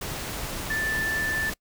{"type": "tone in noise", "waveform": "sine", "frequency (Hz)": 1761, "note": "A6", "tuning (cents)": 1, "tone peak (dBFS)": -25, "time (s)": [0.7, 1.5], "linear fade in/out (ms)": 5, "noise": "pink", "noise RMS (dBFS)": -33, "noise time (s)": [0.01, 1.54], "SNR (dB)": 5, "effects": ["noise-tail reverb RT60 0.1 s tail -25 dB re dry"]}